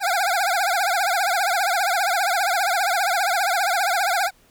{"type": "tone with vibrato", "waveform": "25% pulse", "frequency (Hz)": 747, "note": "F#5", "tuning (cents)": 16, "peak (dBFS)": -15, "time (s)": [0, 4.31], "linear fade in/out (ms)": 50, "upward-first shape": "triangle", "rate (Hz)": 15, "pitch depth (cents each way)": 200, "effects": ["pink hiss -57 dBFS RMS until 4.5 s"]}